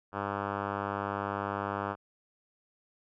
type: tone with low-pass filter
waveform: 5% pulse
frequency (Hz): 100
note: G2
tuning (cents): +35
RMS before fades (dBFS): -34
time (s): 0.12-1.96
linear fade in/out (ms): 50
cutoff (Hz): 1400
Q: 2
effects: none